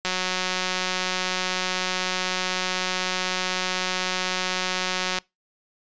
click train, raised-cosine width 0.2 ms, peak -8 dBFS, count 946, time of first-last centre 0.05-5.186 s, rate 184 Hz, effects noise-tail reverb RT60 0.2 s tail -24 dB re dry + resampled to 16000 Hz

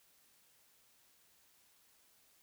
silence, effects white hiss -69 dBFS RMS until 2.42 s

